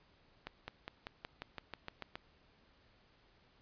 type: accelerating click train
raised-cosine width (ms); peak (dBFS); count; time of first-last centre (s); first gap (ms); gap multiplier
0.3; -26; 11; 0.47-2.155; 210; 0.95
effects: pink hiss -68 dBFS RMS until 3.61 s + resampled to 11025 Hz